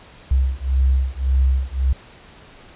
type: beating tone pair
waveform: sine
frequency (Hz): 65 / 66.8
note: C2 / C2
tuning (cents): -11 / +36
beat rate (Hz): 1.8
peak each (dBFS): -18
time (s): 0.31-1.93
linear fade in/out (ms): 5
effects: pink hiss -45 dBFS RMS until 2.75 s + resampled to 8000 Hz